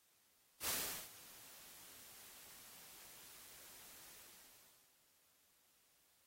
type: noise with ADSR envelope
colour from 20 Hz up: white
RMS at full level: -39 dBFS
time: 0.6-4.98 s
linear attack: 73 ms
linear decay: 410 ms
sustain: -20 dB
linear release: 880 ms
effects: white hiss -74 dBFS RMS until 6.26 s + AAC 48 kbps